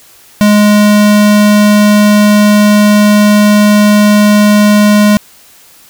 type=tone; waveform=square; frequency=208.3 Hz; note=G#3; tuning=5 cents sharp; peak=-4 dBFS; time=0.41-5.17 s; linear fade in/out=0 ms; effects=white hiss -40 dBFS RMS until 5.89 s